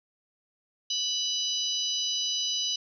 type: harmonic tone with a mistuned harmonic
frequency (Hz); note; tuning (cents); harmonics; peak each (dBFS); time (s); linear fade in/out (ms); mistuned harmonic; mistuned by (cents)
987.8; B5; 0; 3 / 4 / 5 / 6; -31 / -32 / -33 / -34; 0.9-2.76; 5; 6; +20
effects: none